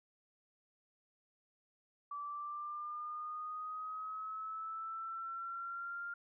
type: linear sweep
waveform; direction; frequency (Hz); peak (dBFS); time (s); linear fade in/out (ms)
sine; up; 1155 to 1401; -40; 2.11-6.14; 5
effects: none